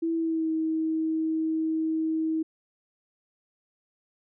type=tone with pitch glide; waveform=sine; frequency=329.6 to 318.9 Hz; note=E4 to D#4; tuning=0 to +43 cents; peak=-24 dBFS; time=0.02-2.43 s; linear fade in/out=10 ms; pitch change=-57 cents; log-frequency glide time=0.14-0.51 s; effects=none